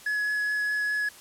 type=tone with vibrato; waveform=triangle; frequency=1691 Hz; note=G#6; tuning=31 cents sharp; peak=-23 dBFS; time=0.06-1.09 s; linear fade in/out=5 ms; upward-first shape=sine; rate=4.8 Hz; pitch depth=8 cents each way; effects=white hiss -49 dBFS RMS until 1.2 s + low-pass 12000 Hz 12 dB/octave